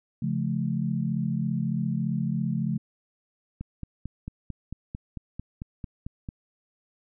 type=chord; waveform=sine; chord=Db augmented; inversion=none; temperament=just; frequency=138.59 / 173.24 / 216.5 Hz; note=Db3 / F3 / A3; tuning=0 / -14 / -28 cents; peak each=-29 dBFS; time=0.22-2.78 s; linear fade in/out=5 ms
type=click train; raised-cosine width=5 ms; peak=-22 dBFS; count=13; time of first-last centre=3.61-6.289 s; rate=4.48 Hz
effects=none